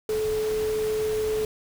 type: tone in noise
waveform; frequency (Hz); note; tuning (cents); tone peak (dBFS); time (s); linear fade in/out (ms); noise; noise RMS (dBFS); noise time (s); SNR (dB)
sine; 432.1; A4; -31; -23; 0.09-1.45; 2; pink; -37; 0.09-1.45; +11
effects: none